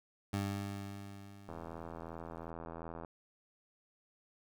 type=tone with exponential decay; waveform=20% pulse; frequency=99.7 Hz; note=G2; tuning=30 cents sharp; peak=-28 dBFS; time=0.33-2.5 s; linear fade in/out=5 ms; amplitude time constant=470 ms
type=click train; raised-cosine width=1 ms; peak=-31 dBFS; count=130; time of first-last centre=1.49-3.048 s; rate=82.8 Hz
effects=none